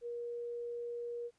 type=tone; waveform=sine; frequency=475.5 Hz; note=A#4; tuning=34 cents sharp; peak=-38 dBFS; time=0.01-1.31 s; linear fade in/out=50 ms; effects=pink hiss -75 dBFS RMS until 1.38 s + resampled to 22050 Hz